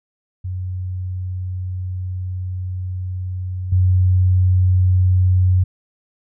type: tone with level steps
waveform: sine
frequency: 91.9 Hz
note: F#2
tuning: 11 cents flat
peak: -22 / -11 dBFS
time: 0.44-5.64 s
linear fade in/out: 10 ms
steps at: 3.72 s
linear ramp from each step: 5 ms
effects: none